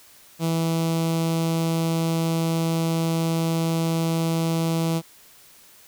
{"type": "tone with notch filter", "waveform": "sawtooth", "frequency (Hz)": 164.2, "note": "E3", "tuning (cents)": -6, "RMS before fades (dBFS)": -23, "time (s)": [0.39, 5.02], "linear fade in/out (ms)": 50, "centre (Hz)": 1700, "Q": 1.2, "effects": ["white hiss -51 dBFS RMS until 5.87 s"]}